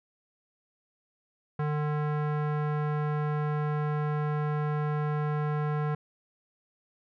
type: tone with low-pass filter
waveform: square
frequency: 150 Hz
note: D3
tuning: 37 cents sharp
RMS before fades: -29 dBFS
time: 1.59-5.95 s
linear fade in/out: 5 ms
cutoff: 1400 Hz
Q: 1.5
effects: none